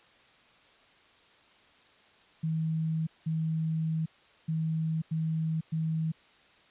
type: tone bursts at uneven times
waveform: sine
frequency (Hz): 160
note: D#3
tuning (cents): +49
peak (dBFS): -27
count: 5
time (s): 2.43-3.07 / 3.26-4.06 / 4.48-5.02 / 5.11-5.61 / 5.72-6.12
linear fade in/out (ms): 10
effects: white hiss -60 dBFS RMS until 6.7 s + resampled to 8000 Hz